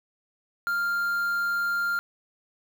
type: tone with quantisation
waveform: triangle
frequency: 1396.9 Hz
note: F6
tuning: in tune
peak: -22 dBFS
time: 0.67-1.99 s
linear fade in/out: 0 ms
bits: 7
effects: none